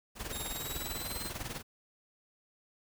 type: noise with tremolo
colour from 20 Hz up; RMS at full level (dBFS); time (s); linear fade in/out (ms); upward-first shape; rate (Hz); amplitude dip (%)
pink; -37; 0.15-1.63; 50; triangle; 20; 80
type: tone with pitch glide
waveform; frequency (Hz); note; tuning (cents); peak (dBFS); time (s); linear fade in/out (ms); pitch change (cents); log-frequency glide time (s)
5% pulse; 3729 to 4114; A#7 to C8; 0 to -30; -33; 0.32-1.3; 10; +170; 0.46-1.18
effects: none